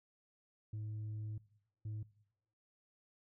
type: tone bursts at uneven times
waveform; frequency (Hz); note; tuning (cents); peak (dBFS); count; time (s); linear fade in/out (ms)
sine; 107.3; A2; -43; -37; 2; 0.73-1.38 / 1.85-2.03; 5
effects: noise-tail reverb RT60 0.8 s tail -22 dB re dry + tanh soft clip ceiling -39 dBFS